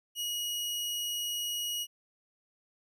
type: tone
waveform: sawtooth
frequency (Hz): 2900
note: F#7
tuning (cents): -35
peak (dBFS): -29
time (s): 0.15-1.87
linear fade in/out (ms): 50
effects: none